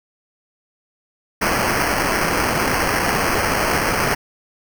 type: noise with sample-and-hold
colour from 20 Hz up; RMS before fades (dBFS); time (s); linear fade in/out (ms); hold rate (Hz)
white; -19; 1.41-4.15; 10; 3675
effects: none